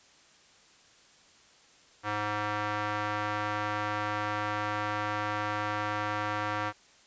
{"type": "tone with band-pass filter", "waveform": "square", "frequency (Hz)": 104.9, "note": "G#2", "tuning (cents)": 18, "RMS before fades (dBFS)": -32, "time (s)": [2.03, 6.73], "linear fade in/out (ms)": 50, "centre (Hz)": 1300, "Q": 1.4, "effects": ["white hiss -59 dBFS RMS until 7.06 s", "resampled to 16000 Hz"]}